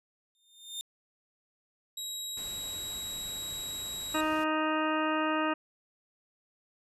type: tone with exponential growth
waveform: sawtooth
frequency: 3629 Hz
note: A#7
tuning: 47 cents flat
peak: -30 dBFS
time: 0.35-0.81 s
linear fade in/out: 0 ms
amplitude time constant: 98 ms
type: tone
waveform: 25% pulse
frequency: 3839 Hz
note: B7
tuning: 50 cents flat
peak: -32 dBFS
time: 1.97-4.21 s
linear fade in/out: 5 ms
type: noise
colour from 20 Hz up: pink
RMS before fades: -48 dBFS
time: 2.37-4.44 s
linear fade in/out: 2 ms
type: harmonic tone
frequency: 311.1 Hz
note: D#4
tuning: in tune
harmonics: 1 / 2 / 3 / 4 / 5 / 6 / 8 / 9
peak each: -31 / -34 / -35 / -33 / -38 / -40 / -41 / -41 dBFS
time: 4.14-5.54 s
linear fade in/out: 10 ms
effects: resampled to 32000 Hz

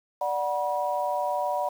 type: chord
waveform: sine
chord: B minor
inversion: first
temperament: equal with one note detuned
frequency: 587.3 / 740 / 966.3 Hz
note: D5 / F#5 / B5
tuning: 0 / 0 / -38 cents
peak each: -29 dBFS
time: 0.21-1.69 s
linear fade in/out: 5 ms
effects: 8-bit

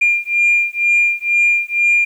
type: beating tone pair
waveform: sine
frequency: 2400 / 2402.1 Hz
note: D7 / D7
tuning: +37 / +38 cents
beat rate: 2.1 Hz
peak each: -14 dBFS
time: 0.01-2.05 s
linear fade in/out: 10 ms
effects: tanh soft clip ceiling -6 dBFS + 8-bit

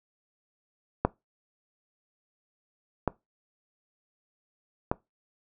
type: clicks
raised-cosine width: 1 ms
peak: -7 / -10 / -11 dBFS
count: 3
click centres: 1.05 / 3.077 / 4.915 s
effects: noise-tail reverb RT60 0.2 s tail -21 dB re dry

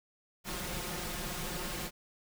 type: noise with comb filter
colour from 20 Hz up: pink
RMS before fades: -38 dBFS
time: 0.44-1.91 s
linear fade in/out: 50 ms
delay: 5.6 ms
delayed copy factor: +0.85
effects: none

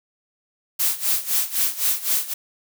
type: noise with tremolo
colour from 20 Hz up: blue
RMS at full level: -19 dBFS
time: 0.79-2.34 s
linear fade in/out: 10 ms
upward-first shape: sine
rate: 3.9 Hz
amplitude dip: 85%
effects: none

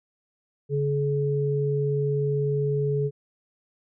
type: tone pair together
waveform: sine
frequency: 142 / 425.5 Hz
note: C#3 / G#4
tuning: +42 / +42 cents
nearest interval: octave + perfect fifth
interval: 1900 cents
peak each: -24 / -25 dBFS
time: 0.69-3.11 s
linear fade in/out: 50 ms
effects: none

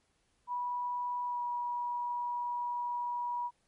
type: tone with pitch glide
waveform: sine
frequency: 978 to 966.8 Hz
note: B5 to B5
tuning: -17 to -37 cents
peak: -32 dBFS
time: 0.47-3.51 s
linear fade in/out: 50 ms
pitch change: -20 cents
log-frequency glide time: 1.25-1.41 s
effects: pink hiss -74 dBFS RMS until 3.67 s + MP3 48 kbps

